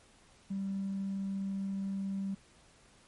triangle tone with tanh clipping, 195.1 Hz, G3, 8 cents flat, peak -32 dBFS, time 0.5-2.35 s, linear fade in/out 10 ms, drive 1 dB, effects pink hiss -62 dBFS RMS until 3.07 s + MP3 48 kbps

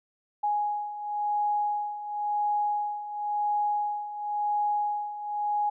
sine beating tone pair, 830.6 / 831.55 Hz, G#5 / G#5, 0 / +2 cents, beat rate 0.95 Hz, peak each -32 / -27 dBFS, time 0.43-5.7 s, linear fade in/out 10 ms, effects none

